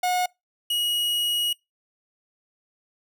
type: tone pair in turn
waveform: 45% pulse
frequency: 725 / 2900 Hz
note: F#5 / F#7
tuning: -35 / -35 cents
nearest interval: 2 octaves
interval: 2400 cents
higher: second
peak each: -21 / -22 dBFS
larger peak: first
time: 0.03-0.26 / 0.7-1.53 s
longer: second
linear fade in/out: 5 ms
effects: noise-tail reverb RT60 0.2 s tail -25 dB re dry